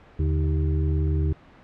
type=harmonic tone with a mistuned harmonic; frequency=78.6 Hz; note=D#2; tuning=18 cents sharp; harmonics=1 / 2 / 4 / 5; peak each=-21 / -27 / -33 / -35 dBFS; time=0.19-1.33 s; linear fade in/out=5 ms; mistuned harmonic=2; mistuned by=-120 cents; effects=pink hiss -50 dBFS RMS until 1.63 s + low-pass 2000 Hz 12 dB/octave